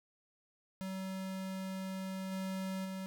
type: tone with level steps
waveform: square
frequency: 189.9 Hz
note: F#3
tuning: 45 cents sharp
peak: -39 / -37 / -40 dBFS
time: 0.81-3.06 s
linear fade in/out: 0 ms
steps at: 2.31 / 2.84 s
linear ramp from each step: 20 ms
effects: none